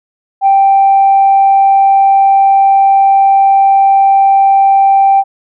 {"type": "tone", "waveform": "sine", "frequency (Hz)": 784, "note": "G5", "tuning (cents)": 0, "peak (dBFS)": -3, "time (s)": [0.41, 5.24], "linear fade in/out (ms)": 50, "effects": ["tanh soft clip ceiling 0 dBFS"]}